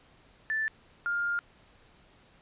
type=tone pair in turn; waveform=sine; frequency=1760 / 1407 Hz; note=A6 / F6; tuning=0 / +12 cents; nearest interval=major third; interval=388 cents; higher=first; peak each=-27 / -27 dBFS; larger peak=neither; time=0.5-0.68 / 1.06-1.39 s; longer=second; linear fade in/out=0 ms; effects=pink hiss -60 dBFS RMS until 2.41 s + resampled to 8000 Hz